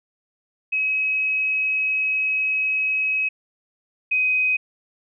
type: tone pair in turn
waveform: sine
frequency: 2552 / 2515 Hz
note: D#7 / D#7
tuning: +43 / +18 cents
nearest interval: unison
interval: 25 cents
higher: first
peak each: -19 / -17 dBFS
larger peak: second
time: 0.72-3.29 / 4.11-4.57 s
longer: first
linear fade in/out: 10 ms
effects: none